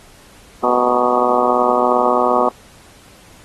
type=harmonic tone with a mistuned harmonic; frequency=123.47 Hz; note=B2; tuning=in tune; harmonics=2 / 3 / 4 / 5 / 6 / 7 / 8 / 9 / 10; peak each=-25 / -22 / -20 / -21 / -20 / -24 / -23 / -20 / -23 dBFS; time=0.63-2.49 s; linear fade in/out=5 ms; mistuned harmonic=8; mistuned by=-40 cents; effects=pink hiss -46 dBFS RMS until 3.44 s + AAC 32 kbps